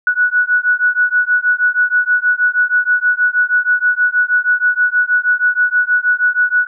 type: beating tone pair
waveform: sine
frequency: 1469 / 1475.3 Hz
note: F#6 / F#6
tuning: -13 / -5 cents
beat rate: 6.3 Hz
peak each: -14 dBFS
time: 0.07-6.67 s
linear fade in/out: 2 ms
effects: none